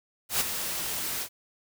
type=noise with ADSR envelope; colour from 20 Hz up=white; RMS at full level=-24 dBFS; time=0.29-1.29 s; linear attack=110 ms; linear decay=27 ms; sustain=-8 dB; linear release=77 ms; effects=none